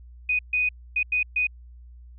sine tone bursts at uneven times, 2489 Hz, D#7, in tune, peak -20 dBFS, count 5, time 0.29-0.39 / 0.53-0.69 / 0.96-1.03 / 1.12-1.23 / 1.36-1.47 s, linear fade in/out 5 ms, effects added 60 Hz sine -43 dBFS peak until 2.18 s

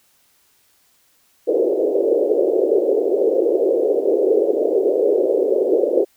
pink band-pass noise, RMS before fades -17 dBFS, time 1.47-6.05 s, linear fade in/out 20 ms, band 360 to 540 Hz, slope 48 dB/octave, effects white hiss -59 dBFS RMS until 6.16 s

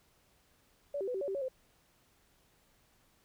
sine tone with pitch steps, 572 / 388.9 / 497.1 / 383.9 / 563 / 388.5 / 557 / 519 Hz, D5 / G4 / B4 / G4 / C#5 / G4 / C#5 / C5, -46 / -14 / +11 / -36 / +27 / -16 / +8 / -14 cents, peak -33 dBFS, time 0.94-1.484 s, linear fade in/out 5 ms, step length 68 ms, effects pink hiss -69 dBFS RMS until 3.24 s

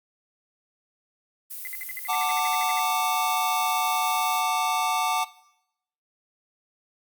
violet noise, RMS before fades -36 dBFS, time 1.5-4.41 s, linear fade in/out 10 ms
sine tone bursts, 2050 Hz, C7, 36 cents flat, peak -33 dBFS, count 15, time 1.65-2.792 s, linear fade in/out 0 ms, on 22 ms, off 58 ms
square chord, D major, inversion first, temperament equal with one note detuned, 740 / 889.7 / 1174.7 Hz, F#5 / A5 / D6, 0 / +19 / 0 cents, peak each -28 dBFS, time 2.08-5.25 s, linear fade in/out 20 ms
effects noise-tail reverb RT60 0.8 s tail -18 dB re dry + Opus 32 kbps

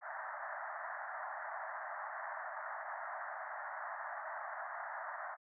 pink band-pass noise, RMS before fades -44 dBFS, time 0.01-5.37 s, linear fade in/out 50 ms, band 620 to 1900 Hz, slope 96 dB/octave, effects none

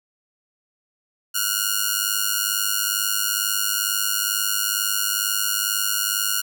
5% pulse ring-modulated tone, 1434 Hz, F6, 45 cents sharp, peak -6 dBFS, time 1.34-6.42 s, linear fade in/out 20 ms, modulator 51.1 Hz, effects none

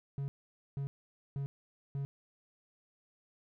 triangle tone bursts, 138.9 Hz, C#3, 4 cents sharp, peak -32 dBFS, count 4, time 0.18-2.05 s, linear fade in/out 0 ms, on 100 ms, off 490 ms, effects none

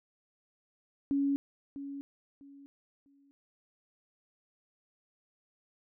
sine tone with echo, 279.4 Hz, C#4, 14 cents sharp, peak -26 dBFS, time 1.11-1.36 s, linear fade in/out 0 ms, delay 650 ms, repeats 3, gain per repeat -12 dB, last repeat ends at 3.31 s, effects none

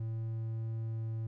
triangle tone, 112.4 Hz, A2, 37 cents sharp, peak -32 dBFS, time 0-1.27 s, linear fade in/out 5 ms, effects none

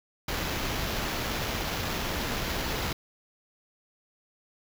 pink noise with sample-and-hold, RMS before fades -31 dBFS, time 0.28-2.93 s, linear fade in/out 5 ms, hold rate 8820 Hz, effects none

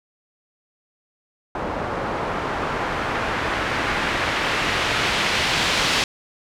white noise with low-pass filter sweep, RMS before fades -23 dBFS, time 1.55-6.04 s, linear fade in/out 2 ms, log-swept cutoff 860 to 3900 Hz, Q 0.95, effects none

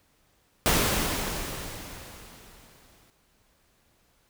pink noise with exponential decay, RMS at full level -21 dBFS, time 0.66-3.1 s, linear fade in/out 0 ms, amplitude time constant 530 ms, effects pink hiss -66 dBFS RMS until 4.29 s

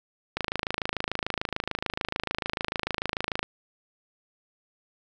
click train, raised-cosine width 0.3 ms, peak -11 dBFS, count 83, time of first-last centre 0.37-3.43 s, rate 26.8 Hz, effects none

